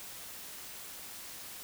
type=silence; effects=white hiss -46 dBFS RMS until 1.63 s